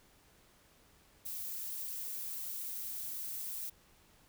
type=noise; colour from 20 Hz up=violet; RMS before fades=-41 dBFS; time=1.25-3.7 s; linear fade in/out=10 ms; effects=pink hiss -65 dBFS RMS until 4.28 s